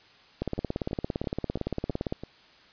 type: two click trains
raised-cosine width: 2 ms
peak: -23 / -15 dBFS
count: 6 / 31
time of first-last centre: 0.58-2.236 / 0.42-2.125 s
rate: 3.02 / 17.6 Hz
effects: white hiss -56 dBFS RMS until 2.72 s + resampled to 11025 Hz